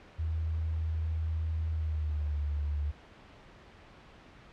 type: tone with pitch glide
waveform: sine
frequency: 80 to 73.36 Hz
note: D#2 to D2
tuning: +49 to -1 cents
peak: -29 dBFS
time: 0.18-2.92 s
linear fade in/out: 20 ms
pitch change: -150 cents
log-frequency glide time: 1.7-2.38 s
effects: pink hiss -54 dBFS RMS until 4.52 s + low-pass 3000 Hz 12 dB/octave